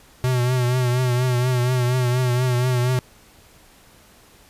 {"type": "tone with vibrato", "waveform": "square", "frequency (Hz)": 125.1, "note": "B2", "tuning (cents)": 23, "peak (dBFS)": -18, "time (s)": [0.24, 2.99], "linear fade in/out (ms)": 0, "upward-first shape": "triangle", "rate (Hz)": 4.2, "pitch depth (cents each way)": 59, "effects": ["pink hiss -51 dBFS RMS until 4.49 s", "resampled to 32000 Hz"]}